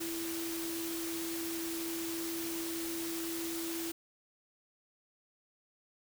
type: tone in noise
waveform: sine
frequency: 332.4 Hz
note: E4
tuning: 15 cents sharp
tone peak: -37 dBFS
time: 0-3.92 s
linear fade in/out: 10 ms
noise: white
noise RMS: -41 dBFS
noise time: 0-3.92 s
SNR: +1 dB
effects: none